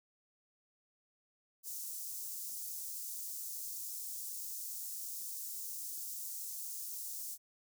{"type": "high-pass noise", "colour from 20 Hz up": "white", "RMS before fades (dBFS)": -43, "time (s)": [1.63, 7.38], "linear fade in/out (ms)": 50, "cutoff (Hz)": 5800, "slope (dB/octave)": 24, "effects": []}